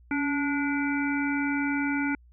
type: harmonic tone with a mistuned harmonic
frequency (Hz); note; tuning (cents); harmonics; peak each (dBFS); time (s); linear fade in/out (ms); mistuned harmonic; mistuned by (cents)
290; D4; -22; 1 / 3 / 5 / 7 / 8; -26 / -36 / -32 / -37 / -35; 0.11-2.15; 2; 1; -51
effects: added 60 Hz sine -52 dBFS peak until 2.32 s